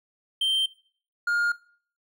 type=tone pair in turn; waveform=triangle; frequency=3136 / 1417.2 Hz; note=G7 / F6; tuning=0 / +25 cents; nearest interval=octave + major second; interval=1375 cents; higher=first; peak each=-20 dBFS; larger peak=neither; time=0.41-0.66 / 1.27-1.52 s; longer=neither; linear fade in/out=5 ms; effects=noise-tail reverb RT60 0.5 s tail -20 dB re dry